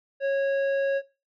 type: tone with tanh clipping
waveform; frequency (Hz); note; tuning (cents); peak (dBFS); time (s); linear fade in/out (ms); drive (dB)
sine; 550; C#5; -14; -24; 0.2-1.02; 50; 13
effects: noise-tail reverb RT60 0.3 s tail -19 dB re dry + low-pass 3000 Hz 12 dB/octave